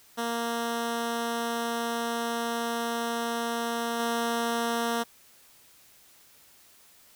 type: tone with level steps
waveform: 10% pulse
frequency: 233.1 Hz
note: A#3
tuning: in tune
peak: -20 / -18 dBFS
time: 0.17-5.04 s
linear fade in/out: 20 ms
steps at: 3.99 s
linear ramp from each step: 10 ms
effects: white hiss -57 dBFS RMS until 7.15 s